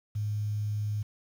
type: tone with quantisation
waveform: sine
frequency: 105 Hz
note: G#2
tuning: 19 cents sharp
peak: -28 dBFS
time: 0.15-1.03 s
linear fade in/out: 10 ms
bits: 9
effects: none